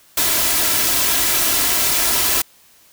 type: noise with comb filter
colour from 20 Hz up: white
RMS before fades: -17 dBFS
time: 0.17-2.42 s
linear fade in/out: 5 ms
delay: 3 ms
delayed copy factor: +0.5
effects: white hiss -51 dBFS RMS until 2.92 s